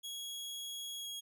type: tone with pitch glide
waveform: sawtooth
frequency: 3322 to 3299 Hz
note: G#7 to G#7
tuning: 0 to -12 cents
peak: -38 dBFS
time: 0.03-1.21 s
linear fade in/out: 20 ms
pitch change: -12 cents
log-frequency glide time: 0.97-1.09 s
effects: none